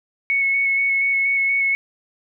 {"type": "tone with vibrato", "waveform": "sine", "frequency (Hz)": 2205, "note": "C#7", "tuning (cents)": -10, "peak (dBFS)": -16, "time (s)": [0.3, 1.75], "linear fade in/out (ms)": 0, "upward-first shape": "square", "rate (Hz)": 4.2, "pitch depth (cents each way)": 11, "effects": []}